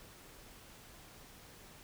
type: silence
effects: pink hiss -56 dBFS RMS until 1.83 s